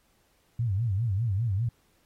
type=tone with vibrato; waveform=sine; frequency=106.5 Hz; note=G#2; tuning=44 cents sharp; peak=-24 dBFS; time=0.59-1.69 s; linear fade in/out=5 ms; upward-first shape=sine; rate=5 Hz; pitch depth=230 cents each way; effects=pink hiss -68 dBFS RMS until 2.05 s + AAC 48 kbps